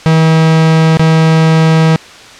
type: tone with dropouts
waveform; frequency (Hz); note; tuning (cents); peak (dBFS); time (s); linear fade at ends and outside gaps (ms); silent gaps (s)
45% pulse; 160.4; E3; -47; -5; 0.06-1.96; 0; 0.971-0.995
effects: white hiss -33 dBFS RMS until 2.39 s + low-pass 5000 Hz 12 dB/octave